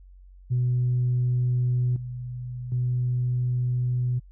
sine tone with level steps, 124 Hz, B2, 7 cents sharp, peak -19 / -31 / -21 dBFS, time 0.5-4.2 s, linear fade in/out 20 ms, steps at 1.96 / 2.72 s, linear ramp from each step 2 ms, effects tanh soft clip ceiling -17 dBFS + added 46 Hz sine -46 dBFS peak until 4.31 s

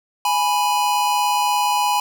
square tone pair together, 830 / 987 Hz, G#5 / B5, -1 / -1 cents, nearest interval minor third, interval 300 cents, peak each -20 dBFS, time 0.25-2 s, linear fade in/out 2 ms, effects none

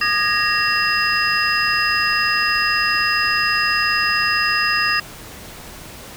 sine tone cluster, 1221 / 1665 / 1863 / 2730 / 5000 Hz, D#6 / G#6 / A#6 / F7 / D#8, -33 / +4 / -2 / -40 / +8 cents, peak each -22 dBFS, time 0.01-5 s, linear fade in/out 5 ms, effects pink hiss -37 dBFS RMS until 6.16 s

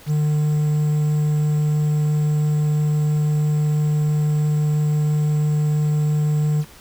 triangle tone with quantisation, 150.5 Hz, D3, 43 cents sharp, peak -14 dBFS, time 0.06-6.65 s, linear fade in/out 50 ms, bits 7, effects pink hiss -45 dBFS RMS until 6.8 s

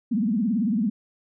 sine tone with vibrato, 218.5 Hz, A3, 12 cents flat, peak -20 dBFS, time 0.11-0.9 s, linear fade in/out 10 ms, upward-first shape triangle, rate 18 Hz, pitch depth 270 cents each way, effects none

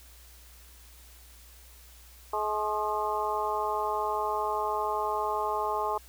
harmonic tone with a mistuned harmonic, 212.5 Hz, G#3, 40 cents sharp, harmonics 2 / 3 / 4 / 5 / 6, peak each -34 / -36 / -31 / -32 / -37 dBFS, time 2.33-5.98 s, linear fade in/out 5 ms, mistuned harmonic 6, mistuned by -70 cents, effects added 60 Hz sine -52 dBFS peak until 6.08 s + white hiss -55 dBFS RMS until 6.08 s

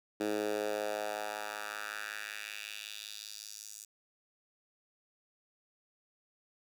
10% pulse tone with high-pass filter sweep, 105.3 Hz, G#2, 24 cents sharp, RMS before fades -39 dBFS, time 0.2-3.85 s, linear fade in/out 5 ms, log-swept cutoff 320 to 7100 Hz, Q 2.1, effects none

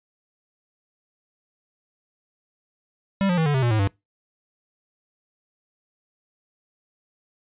square tone with pitch steps, 196 / 177.67 / 161.05 / 145.99 / 132.33 / 119.96 / 108.74 / 98.57 Hz, G3 / F3 / E3 / D3 / C3 / B2 / A2 / G2, 0 / +30 / -40 / -10 / +20 / -50 / -20 / +10 cents, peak -19 dBFS, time 3.21-3.874 s, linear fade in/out 0 ms, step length 83 ms, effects noise-tail reverb RT60 0.2 s tail -24 dB re dry + resampled to 8000 Hz

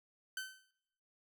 sawtooth tone with exponential decay, 1532 Hz, G6, 40 cents flat, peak -33 dBFS, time 0.37-0.71 s, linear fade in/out 2 ms, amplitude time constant 73 ms, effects noise-tail reverb RT60 0.9 s tail -25 dB re dry

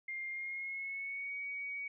sine tone with pitch glide, 2114 to 2253 Hz, C7 to C#7, +17 to +28 cents, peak -38 dBFS, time 0.08-1.88 s, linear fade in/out 5 ms, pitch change +111 cents, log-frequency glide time 0.3-1.37 s, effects none

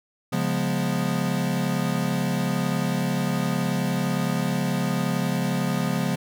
square chord, C# dominant seventh, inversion none, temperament equal with one note detuned, 138.59 / 176.54 / 207.7 / 246.9 Hz, C#3 / E#3 / G#3 / B3, 0 / +19 / 0 / 0 cents, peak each -29 / -27 / -30 / -30 dBFS, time 0.32-6.16 s, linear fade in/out 10 ms, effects none

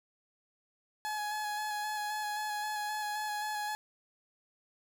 30% pulse tone with vibrato, 844 Hz, G#5, 28 cents sharp, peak -31 dBFS, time 1.05-3.75 s, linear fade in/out 0 ms, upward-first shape square, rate 3.8 Hz, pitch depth 16 cents each way, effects none

